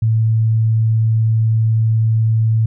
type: tone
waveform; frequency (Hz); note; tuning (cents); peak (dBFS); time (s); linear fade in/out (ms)
sine; 111.5; A2; +23; -11; 0.02-2.66; 5
effects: none